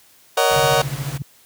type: chord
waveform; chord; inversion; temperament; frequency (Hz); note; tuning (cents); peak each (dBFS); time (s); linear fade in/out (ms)
30% pulse; D# minor seventh; second; just; 466.7 / 560 / 622.3 / 746.7; A#4 / C#5 / D#5 / F#5; +2 / +18 / 0 / +16; -18 / -17 / -19 / -17; 0.37-0.82; 5
type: noise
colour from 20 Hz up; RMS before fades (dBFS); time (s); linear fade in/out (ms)
pink; -32; 0.49-1.18; 10
type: tone with tremolo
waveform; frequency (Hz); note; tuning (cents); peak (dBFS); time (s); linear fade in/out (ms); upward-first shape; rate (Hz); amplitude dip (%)
sine; 138.59; C#3; 0; -20; 0.56-1.22; 2; sine; 14; 90
effects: white hiss -52 dBFS RMS until 1.45 s + high-pass 60 Hz 12 dB/octave